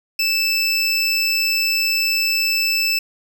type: tone pair together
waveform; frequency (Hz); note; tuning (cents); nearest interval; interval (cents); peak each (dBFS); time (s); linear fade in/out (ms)
square; 2637 / 5274; E7 / E8; 0 / 0; octave; 1200; -20; 0.19-2.99; 5
effects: none